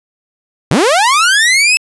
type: linear sweep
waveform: sawtooth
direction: up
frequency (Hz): 110 to 2637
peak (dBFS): -4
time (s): 0.71-1.77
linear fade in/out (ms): 0
effects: resampled to 24000 Hz